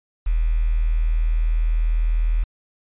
sine tone with quantisation, 40.14 Hz, E1, 45 cents flat, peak -16 dBFS, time 0.26-2.44 s, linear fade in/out 10 ms, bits 7, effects resampled to 8000 Hz

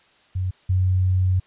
sine tone pair in turn, 92.6 / 92.6 Hz, F#2 / F#2, +2 / +2 cents, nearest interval unison, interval 0 cents, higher neither, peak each -21 / -16 dBFS, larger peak second, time 0.35-0.51 / 0.69-1.4 s, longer second, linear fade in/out 10 ms, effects white hiss -57 dBFS RMS until 1.46 s + resampled to 8000 Hz

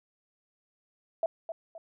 sine tone with echo, 659 Hz, E5, 1 cent flat, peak -24 dBFS, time 1.23-1.26 s, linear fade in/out 2 ms, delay 260 ms, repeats 2, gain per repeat -9 dB, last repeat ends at 1.78 s, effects none

